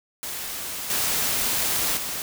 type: noise with level steps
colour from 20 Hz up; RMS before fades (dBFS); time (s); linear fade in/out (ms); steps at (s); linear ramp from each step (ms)
white; -32 / -24 / -30; 0.23-2.22; 0; 0.9 / 1.97; 2
effects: none